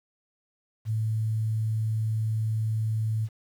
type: tone with quantisation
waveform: sine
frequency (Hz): 110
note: A2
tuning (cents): 0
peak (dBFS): -24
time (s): 0.85-3.29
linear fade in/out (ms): 50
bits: 9
effects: none